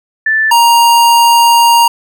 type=tone pair in turn; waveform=sine / square; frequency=1760 / 936.9 Hz; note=A6 / A#5; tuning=0 / +8 cents; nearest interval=major seventh; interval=1092 cents; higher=first; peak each=-8 / -5 dBFS; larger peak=second; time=0.26-0.51 / 0.51-1.88 s; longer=second; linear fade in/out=5 ms; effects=none